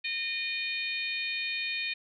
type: harmonic tone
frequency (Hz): 612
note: D#5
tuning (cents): -29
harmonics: 3 / 4 / 5 / 6 / 7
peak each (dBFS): -40 / -32 / -42 / -39 / -40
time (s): 0.04-1.94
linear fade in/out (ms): 10
effects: none